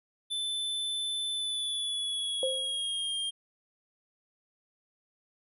square tone with pitch glide, 3520 to 3209 Hz, A7 to G7, 0 to +40 cents, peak -31 dBFS, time 0.3-3.31 s, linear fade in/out 20 ms, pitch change -160 cents, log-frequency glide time 1.33-3.17 s
sine tone with exponential decay, 523.3 Hz, C5, in tune, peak -25 dBFS, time 2.43-2.84 s, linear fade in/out 1 ms, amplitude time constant 88 ms
effects resampled to 32000 Hz

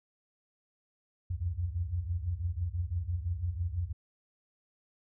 sine tone cluster, 67.6 / 84.9 / 90.9 Hz, C#2 / F2 / F#2, -43 / -48 / -30 cents, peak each -40 / -34 / -34 dBFS, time 1.3-3.93 s, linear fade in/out 10 ms, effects none

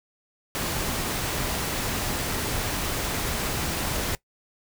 pink noise, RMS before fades -28 dBFS, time 0.55-4.15 s, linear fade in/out 0 ms, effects noise-tail reverb RT60 0.1 s tail -20 dB re dry

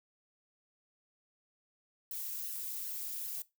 violet noise with flanger, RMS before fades -40 dBFS, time 2.11-3.42 s, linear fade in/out 2 ms, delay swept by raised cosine 0.83 to 3.73 ms, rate 2.6 Hz, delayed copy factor -0.7, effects noise-tail reverb RT60 0.2 s tail -18 dB re dry

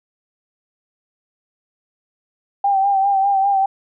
sine tone with vibrato, 787 Hz, G5, 7 cents sharp, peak -13 dBFS, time 2.64-3.66 s, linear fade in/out 5 ms, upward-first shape sine, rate 5 Hz, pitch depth 42 cents each way, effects none

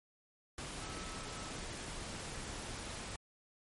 sine tone in noise, 1300 Hz, E6, 24 cents flat, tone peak -52 dBFS, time 0.81-1.51 s, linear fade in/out 2 ms, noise pink, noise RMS -44 dBFS, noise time 0.58-3.16 s, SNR -11 dB, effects MP3 48 kbps

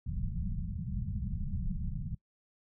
pink low-pass noise, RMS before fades -35 dBFS, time 0.06-2.15 s, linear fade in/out 10 ms, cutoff 210 Hz, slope 96 dB/octave, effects noise-tail reverb RT60 0.1 s tail -22 dB re dry

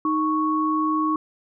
sine tone pair together, 311.1 / 1108.6 Hz, D#4 / C#6, 0 / 0 cents, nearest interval octave + minor seventh, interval 2200 cents, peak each -22 / -22 dBFS, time 0.05-1.16 s, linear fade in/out 2 ms, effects none

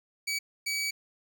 20% pulse tone bursts at uneven times, 2280 Hz, C#7, 48 cents sharp, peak -24 dBFS, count 2, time 0.27-0.39 / 0.66-0.91 s, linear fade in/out 10 ms, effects none

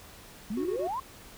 sine exponential sweep, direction up, 196 to 1108.7 Hz, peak -30 dBFS, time 0.5-1 s, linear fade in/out 5 ms
triangle tone bursts, 367.4 Hz, F#4, 12 cents flat, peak -29 dBFS, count 3, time 0.57-0.875 s, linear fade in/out 5 ms, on 85 ms, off 25 ms
effects pink hiss -50 dBFS RMS until 1.37 s

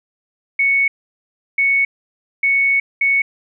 sine tone bursts at uneven times, 2217 Hz, C#7, in tune, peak -12 dBFS, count 4, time 0.59-0.88 / 1.58-1.85 / 2.43-2.8 / 3.01-3.22 s, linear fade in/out 5 ms, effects none

